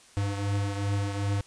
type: beating tone pair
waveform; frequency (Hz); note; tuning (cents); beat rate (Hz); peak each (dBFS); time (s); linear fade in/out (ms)
square; 100 / 102.6; G2 / G#2; +35 / -21; 2.6; -28 / -35; 0.17-1.41; 0
effects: white hiss -55 dBFS RMS until 1.46 s + resampled to 22050 Hz